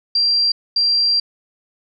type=tone bursts at uneven times; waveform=sine; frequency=4734 Hz; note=D8; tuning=13 cents sharp; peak=-13 dBFS; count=2; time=0.15-0.52 / 0.76-1.2 s; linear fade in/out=5 ms; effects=none